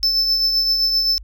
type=tone with tremolo; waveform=triangle; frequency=5274 Hz; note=E8; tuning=in tune; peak=-12 dBFS; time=0.03-1.18 s; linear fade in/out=0 ms; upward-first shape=triangle; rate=7.7 Hz; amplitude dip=45%; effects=added 50 Hz sine -35 dBFS peak until 1.23 s